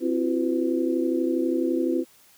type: tone cluster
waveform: sine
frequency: 261.9 / 335.1 / 367.2 / 504 Hz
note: C4 / E4 / F#4 / B4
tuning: +2 / +29 / -13 / +35 cents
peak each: -26 / -24 / -30 / -31 dBFS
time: 0-2.05 s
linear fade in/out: 50 ms
effects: white hiss -56 dBFS RMS until 2.37 s